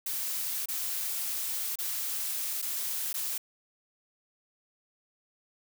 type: noise with dropouts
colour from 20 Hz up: blue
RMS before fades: -33 dBFS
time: 0.06-3.38 s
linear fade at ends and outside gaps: 5 ms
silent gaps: 0.658-0.685 / 1.757-1.786 / 2.617-2.624 / 3.13-3.141 s
effects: none